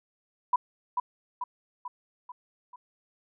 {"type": "tone with echo", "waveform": "sine", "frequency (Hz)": 987.8, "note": "B5", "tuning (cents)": 0, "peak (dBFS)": -19, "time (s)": [0.53, 0.56], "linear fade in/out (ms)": 5, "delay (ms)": 440, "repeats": 5, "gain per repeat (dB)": -5, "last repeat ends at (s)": 2.76, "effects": []}